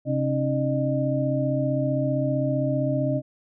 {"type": "tone cluster", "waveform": "sine", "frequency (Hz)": [133.7, 270.9, 306.3, 608], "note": ["C3", "C#4", "D#4", "D#5"], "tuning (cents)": [38, -40, -27, -40], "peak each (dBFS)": [-25, -27, -31, -26], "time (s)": [0.05, 3.22], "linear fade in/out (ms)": 50, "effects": []}